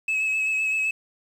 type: tone with vibrato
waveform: sine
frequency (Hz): 2582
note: E7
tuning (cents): -37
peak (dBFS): -19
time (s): 0.08-0.91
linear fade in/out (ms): 5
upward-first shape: sine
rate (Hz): 7.8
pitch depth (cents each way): 22
effects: tanh soft clip ceiling -20 dBFS + 8-bit